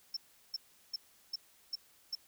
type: tone bursts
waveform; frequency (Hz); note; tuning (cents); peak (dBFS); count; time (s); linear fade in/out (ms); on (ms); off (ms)
triangle; 5370; E8; +31; -33; 6; 0.14-2.152; 5; 27; 370
effects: white hiss -65 dBFS RMS until 2.27 s